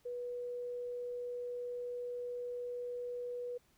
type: tone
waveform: sine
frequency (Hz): 488.2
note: B4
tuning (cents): -20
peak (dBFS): -38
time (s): 0.05-3.58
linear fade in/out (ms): 10
effects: pink hiss -71 dBFS RMS until 3.77 s